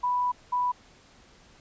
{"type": "tone pair in turn", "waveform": "sine", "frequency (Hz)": [987.8, 987.8], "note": ["B5", "B5"], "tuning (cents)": [0, 0], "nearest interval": "unison", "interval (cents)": 0, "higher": "neither", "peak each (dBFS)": -23, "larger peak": "neither", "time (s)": [[0.03, 0.32], [0.52, 0.72]], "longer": "first", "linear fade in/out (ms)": 10, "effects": ["pink hiss -56 dBFS RMS until 1.6 s", "resampled to 16000 Hz"]}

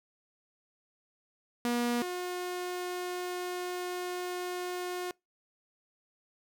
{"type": "tone pair in turn", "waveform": "sawtooth", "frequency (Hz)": [240, 359.6], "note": ["B3", "F#4"], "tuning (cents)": [-49, -49], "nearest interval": "perfect fifth", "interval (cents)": 700, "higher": "second", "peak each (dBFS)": [-24, -30], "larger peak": "first", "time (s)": [[1.65, 2.02], [2.02, 5.11]], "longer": "second", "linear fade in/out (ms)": 0, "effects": ["noise-tail reverb RT60 0.2 s tail -25 dB re dry"]}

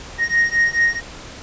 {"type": "beating tone pair", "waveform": "triangle", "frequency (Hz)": [1864.7, 1869.3], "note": ["A#6", "A#6"], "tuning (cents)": [0, 4], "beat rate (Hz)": 4.6, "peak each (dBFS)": -16, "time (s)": [0.18, 1.01], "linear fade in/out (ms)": 50, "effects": ["pink hiss -36 dBFS RMS until 1.42 s", "resampled to 16000 Hz"]}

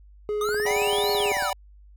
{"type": "tone with pitch glide", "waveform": "triangle", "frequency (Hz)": [419.4, 410.8], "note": ["G#4", "G#4"], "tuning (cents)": [17, -19], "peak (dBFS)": -22, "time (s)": [0.29, 1.32], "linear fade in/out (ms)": 0, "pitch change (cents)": -36, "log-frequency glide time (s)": [0.57, 0.93]}
{"type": "exponential two-way sweep", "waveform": "square", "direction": "up then down", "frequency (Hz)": [1200, 4435, 1200], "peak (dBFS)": -28, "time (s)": [0.41, 1.5], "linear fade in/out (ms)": 2, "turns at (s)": 1.12}
{"type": "click train", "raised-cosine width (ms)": 1, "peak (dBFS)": -23, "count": 18, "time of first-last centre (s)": [0.49, 1.424], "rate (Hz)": 18.2}
{"type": "chord", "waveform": "square", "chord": "G major seventh", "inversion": "second", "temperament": "equal with one note detuned", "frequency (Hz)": [587.3, 740, 784, 973], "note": ["D5", "F#5", "G5", "B5"], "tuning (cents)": [0, 0, 0, -26], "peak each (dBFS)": -32, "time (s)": [0.66, 1.53], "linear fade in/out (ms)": 2}
{"effects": ["added 50 Hz sine -47 dBFS peak until 1.96 s"]}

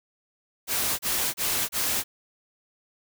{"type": "noise bursts", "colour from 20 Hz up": "white", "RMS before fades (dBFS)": -26, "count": 4, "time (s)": [0.67, 2.04], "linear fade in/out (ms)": 50, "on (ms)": 320, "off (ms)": 30, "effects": []}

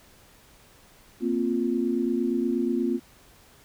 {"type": "chord", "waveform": "sine", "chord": "Bb suspended second", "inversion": "none", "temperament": "equal", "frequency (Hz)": [233.1, 261.6, 349.2], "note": ["Bb3", "C4", "F4"], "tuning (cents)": [0, 0, 0], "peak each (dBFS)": -27, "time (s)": [1.2, 3], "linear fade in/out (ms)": 50, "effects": ["pink hiss -55 dBFS RMS until 3.64 s"]}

